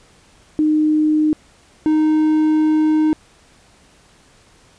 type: tone pair in turn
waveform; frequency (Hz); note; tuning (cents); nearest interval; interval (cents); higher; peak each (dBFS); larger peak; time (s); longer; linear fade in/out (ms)
sine / triangle; 306.8 / 309.8; D#4 / D#4; -24 / -7; unison; 17; second; -12 / -10; second; 0.59-1.33 / 1.86-3.13; second; 0
effects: pink hiss -51 dBFS RMS until 4.78 s + resampled to 22050 Hz